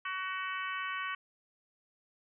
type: harmonic tone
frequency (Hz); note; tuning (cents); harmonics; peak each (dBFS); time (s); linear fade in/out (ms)
375.7; F#4; +26; 3 / 4 / 5 / 6 / 7 / 8; -38 / -40 / -42 / -44 / -45 / -46; 0.05-1.15; 5
effects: none